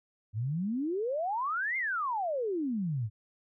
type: exponential two-way sweep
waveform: sine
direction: up then down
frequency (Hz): 100 to 2159 to 100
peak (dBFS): -29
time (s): 0.33-3.1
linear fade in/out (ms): 50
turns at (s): 1.77
effects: none